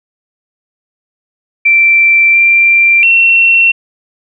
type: tone with pitch steps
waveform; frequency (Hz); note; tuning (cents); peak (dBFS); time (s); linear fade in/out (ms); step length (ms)
sine; 2345 / 2364 / 2716; D7 / D7 / F7; -3 / +11 / -49; -4; 1.65-3.72; 10; 690
effects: none